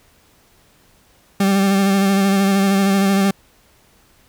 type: tone with vibrato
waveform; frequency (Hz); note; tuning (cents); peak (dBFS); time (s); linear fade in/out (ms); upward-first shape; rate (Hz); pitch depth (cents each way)
40% pulse; 196; G3; 0; -12; 1.4-3.31; 5; sine; 13; 28
effects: pink hiss -54 dBFS RMS until 4.28 s